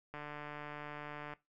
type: click train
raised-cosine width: 0.5 ms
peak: -30 dBFS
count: 178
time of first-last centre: 0.14-1.336 s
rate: 148 Hz
effects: noise-tail reverb RT60 0.2 s tail -19 dB re dry